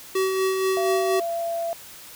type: tone with tremolo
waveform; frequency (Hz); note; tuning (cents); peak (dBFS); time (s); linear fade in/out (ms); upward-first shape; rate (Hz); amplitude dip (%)
square; 380; F#4; +46; -20; 0.15-1.2; 5; sine; 4.2; 35
type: tone with pitch glide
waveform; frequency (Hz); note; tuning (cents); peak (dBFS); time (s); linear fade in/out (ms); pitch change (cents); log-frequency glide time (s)
sine; 680 to 674.1; F5 to E5; -46 to +39; -24; 0.77-1.73; 0; -15; 1.07-1.57
effects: white hiss -43 dBFS RMS until 2.15 s